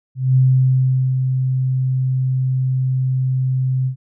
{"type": "tone with ADSR envelope", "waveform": "sine", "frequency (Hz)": 130, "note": "C3", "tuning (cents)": -11, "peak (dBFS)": -9, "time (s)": [0.15, 3.96], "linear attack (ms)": 210, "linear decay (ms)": 790, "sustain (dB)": -6, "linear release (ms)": 97, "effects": []}